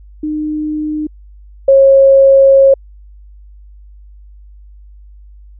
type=tone pair in turn; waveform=sine; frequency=304.9 / 543.3 Hz; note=D#4 / C#5; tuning=-35 / -35 cents; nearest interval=minor seventh; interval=1000 cents; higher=second; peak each=-15 / -3 dBFS; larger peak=second; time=0.23-1.07 / 1.68-2.74 s; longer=second; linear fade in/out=5 ms; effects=added 50 Hz sine -35 dBFS peak until 5.59 s